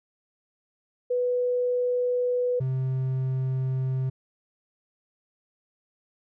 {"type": "tone pair in turn", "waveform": ["sine", "triangle"], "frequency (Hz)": [493.9, 130.82], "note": ["B4", "C3"], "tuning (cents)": [0, 0], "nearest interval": "octave + major seventh", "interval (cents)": 2300, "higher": "first", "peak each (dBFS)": -22, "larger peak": "neither", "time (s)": [[1.1, 2.6], [2.6, 4.1]], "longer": "neither", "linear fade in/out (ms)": 10, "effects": []}